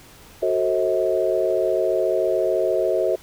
sine chord, F# diminished seventh, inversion none, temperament just, 370 / 444 / 532.8 / 639.4 Hz, F#4 / A4 / C5 / Eb5, 0 / +16 / +31 / +47 cents, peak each -23 / -25 / -24 / -22 dBFS, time 0.42-3.16 s, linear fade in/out 10 ms, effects pink hiss -47 dBFS RMS until 3.22 s

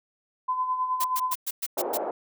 sine tone with tremolo, 1017 Hz, C6, 50 cents flat, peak -22 dBFS, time 0.48-1.34 s, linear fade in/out 10 ms, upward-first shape sine, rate 9.5 Hz, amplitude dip 55%
blue noise bursts, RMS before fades -29 dBFS, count 7, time 1-1.975 s, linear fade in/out 10 ms, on 45 ms, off 110 ms
white band-pass noise, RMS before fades -30 dBFS, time 1.77-2.11 s, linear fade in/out 2 ms, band 360 to 770 Hz, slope 24 dB/octave
effects none

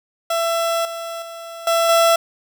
30% pulse tone with level steps, 669 Hz, E5, 25 cents sharp, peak -15 / -24 / -29 / -12 / -9 dBFS, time 0.3-2.16 s, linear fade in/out 5 ms, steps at 0.85 / 1.22 / 1.67 / 1.89 s, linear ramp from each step 2 ms, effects none

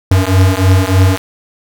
square beating tone pair, 92.5 / 95.8 Hz, F#2 / G2, 0 / -39 cents, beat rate 3.3 Hz, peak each -11 dBFS, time 0.11-1.18 s, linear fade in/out 5 ms, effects none

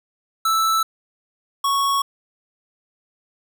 square tone pair in turn, 1318.5 / 1108.7 Hz, E6 / C#6, 0 / 0 cents, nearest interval minor third, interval 300 cents, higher first, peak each -17 / -18 dBFS, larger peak first, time 0.45-0.83 / 1.64-2.02 s, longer neither, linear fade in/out 5 ms, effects none

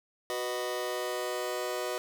sawtooth chord, B major, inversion second, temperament just, 370.4 / 493.9 / 617.4 Hz, F#4 / B4 / D#5, +2 / 0 / -14 cents, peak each -32 dBFS, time 0.3-1.98 s, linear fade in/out 0 ms, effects none

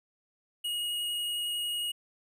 square tone with vibrato, 2883 Hz, F#7, 46 cents flat, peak -31 dBFS, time 0.64-1.92 s, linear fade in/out 10 ms, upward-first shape triangle, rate 11 Hz, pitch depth 9 cents each way, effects none

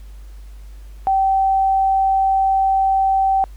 sine tone, 773 Hz, G5, 24 cents flat, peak -13 dBFS, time 1.07-3.44 s, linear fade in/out 0 ms, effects added 50 Hz sine -34 dBFS peak until 3.56 s + pink hiss -54 dBFS RMS until 3.56 s

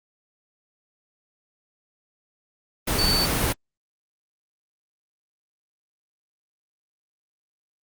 sine tone in noise, 4518 Hz, C#8, 32 cents sharp, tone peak -21 dBFS, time 2.98-3.26 s, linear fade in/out 10 ms, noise pink, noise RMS -23 dBFS, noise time 2.87-3.53 s, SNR -1 dB, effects Opus 32 kbps

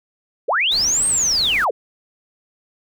sine linear two-way sweep, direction up then down, 358.1 to 8630 to 358.1 Hz, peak -15 dBFS, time 0.48-1.71 s, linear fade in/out 10 ms, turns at 1.07 s
pink noise, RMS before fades -34 dBFS, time 0.71-1.65 s, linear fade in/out 10 ms
effects none

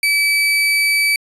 35% pulse tone, 2300 Hz, D7, 37 cents flat, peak -11 dBFS, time 0.03-1.16 s, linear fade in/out 2 ms, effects resampled to 32000 Hz

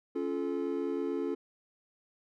triangle chord, Db augmented, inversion none, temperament just, 277.2 / 346.5 / 433.1 Hz, Db4 / F4 / A4, 0 / -14 / -27 cents, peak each -33 dBFS, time 0.15-1.35 s, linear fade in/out 10 ms, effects none

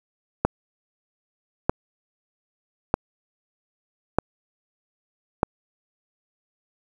click train, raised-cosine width 1 ms, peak -3 dBFS, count 5, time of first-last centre 0.45-5.431 s, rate 0.803 Hz, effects 7-bit

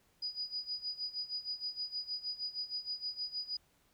sine tone with tremolo, 4931 Hz, D#8, 16 cents flat, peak -34 dBFS, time 0.22-3.57 s, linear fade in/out 5 ms, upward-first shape sine, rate 6.4 Hz, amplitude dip 85%, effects pink hiss -71 dBFS RMS until 3.93 s

